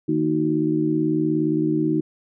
harmonic tone with a mistuned harmonic, 77.78 Hz, D#2, in tune, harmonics 2 / 3 / 4 / 5, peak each -26 / -28 / -20 / -26 dBFS, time 0.08-2.01 s, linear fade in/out 10 ms, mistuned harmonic 5, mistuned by -86 cents, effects none

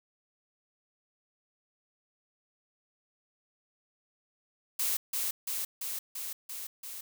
blue noise with echo, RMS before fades -30 dBFS, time 4.79-4.97 s, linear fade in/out 5 ms, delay 340 ms, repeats 6, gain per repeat -2 dB, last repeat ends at 7.01 s, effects none

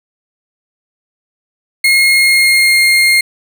35% pulse tone with pitch glide, 2151 to 2128 Hz, C7 to C7, +47 to +29 cents, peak -5 dBFS, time 1.84-3.21 s, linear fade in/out 5 ms, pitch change -18 cents, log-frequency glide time 2.06-2.8 s, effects none

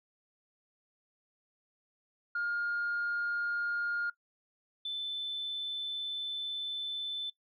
sine tone pair in turn, 1416 / 3522 Hz, F6 / A7, +23 / +1 cents, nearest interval octave + major third, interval 1578 cents, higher second, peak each -29 / -33 dBFS, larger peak first, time 2.35-4.1 / 4.85-7.3 s, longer second, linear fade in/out 5 ms, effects noise-tail reverb RT60 0.1 s tail -20 dB re dry + tanh soft clip ceiling -27 dBFS

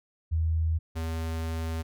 sine / square tone pair in turn, 80.7 / 81.31 Hz, E2 / E2, -36 / -23 cents, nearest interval unison, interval 13 cents, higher second, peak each -23 / -30 dBFS, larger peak first, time 0.31-0.79 / 0.95-1.83 s, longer second, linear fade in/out 20 ms, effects none

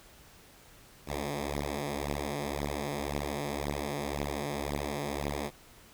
5% pulse beating tone pair, 71.3 / 73.2 Hz, C#2 / D2, +49 / -5 cents, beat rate 1.9 Hz, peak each -24 dBFS, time 1.06-5.51 s, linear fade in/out 50 ms, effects pink hiss -56 dBFS RMS until 5.93 s

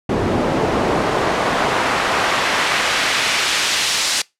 pink noise with band-pass filter sweep, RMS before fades -18 dBFS, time 0.09-4.22 s, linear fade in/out 5 ms, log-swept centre 310 to 5100 Hz, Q 0.74, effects noise-tail reverb RT60 0.2 s tail -23 dB re dry + low-pass 11000 Hz 12 dB/octave

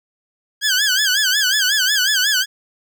15% pulse tone with vibrato, 1597 Hz, G6, 32 cents sharp, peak -8 dBFS, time 0.61-2.46 s, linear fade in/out 50 ms, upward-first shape sine, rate 5.5 Hz, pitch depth 140 cents each way, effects none

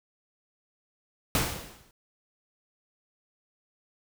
pink noise with exponential decay, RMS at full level -23 dBFS, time 1.35-1.91 s, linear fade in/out 1 ms, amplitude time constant 120 ms, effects none

